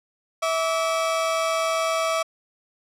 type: tone pair together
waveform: 30% pulse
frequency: 651 / 1150.3 Hz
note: E5 / D6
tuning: -22 / -36 cents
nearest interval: minor seventh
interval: 986 cents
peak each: -20 / -24 dBFS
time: 0.42-2.23 s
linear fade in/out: 10 ms
effects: low-pass 10000 Hz 12 dB/octave